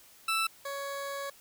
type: tone pair in turn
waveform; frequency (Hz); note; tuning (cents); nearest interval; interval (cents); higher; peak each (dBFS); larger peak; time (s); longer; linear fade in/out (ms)
20% pulse; 1323 / 557.9; E6 / C#5; +6 / +11; octave + minor third; 1495; first; -22 / -30; first; 0.28-0.47 / 0.65-1.3; second; 5
effects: white hiss -57 dBFS RMS until 1.4 s